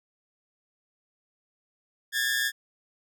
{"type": "tone pair together", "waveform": "sawtooth", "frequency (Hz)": [1648, 1774.5], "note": ["G#6", "A6"], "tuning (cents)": [-14, 14], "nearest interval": "minor second", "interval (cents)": 128, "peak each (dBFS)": -24, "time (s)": [2.12, 2.52], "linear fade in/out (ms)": 50, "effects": []}